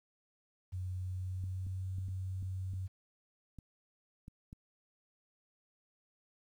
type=tone with pitch glide; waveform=sine; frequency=91.9 to 93.83 Hz; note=F#2 to F#2; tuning=-11 to +25 cents; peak=-36 dBFS; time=0.72-2.88 s; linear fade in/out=20 ms; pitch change=+36 cents; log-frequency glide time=0.94-1.83 s
type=clicks; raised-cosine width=5 ms; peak=-36 dBFS; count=9; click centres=1.439 / 1.667 / 1.984 / 2.085 / 2.427 / 2.736 / 3.587 / 4.281 / 4.529 s
effects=11-bit